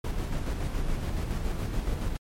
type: noise with tremolo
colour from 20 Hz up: brown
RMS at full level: -28 dBFS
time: 0.04-2.17 s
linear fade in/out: 5 ms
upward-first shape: square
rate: 7.1 Hz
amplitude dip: 35%
effects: MP3 64 kbps